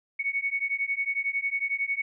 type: beating tone pair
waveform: sine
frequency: 2217 / 2228 Hz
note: C#7 / C#7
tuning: 0 / +8 cents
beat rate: 11 Hz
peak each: -29 dBFS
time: 0.19-2.02 s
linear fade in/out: 10 ms
effects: none